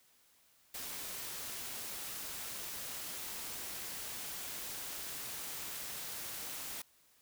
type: noise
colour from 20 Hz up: white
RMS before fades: -43 dBFS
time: 0.74-6.82 s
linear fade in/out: 5 ms
effects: white hiss -68 dBFS RMS until 7.21 s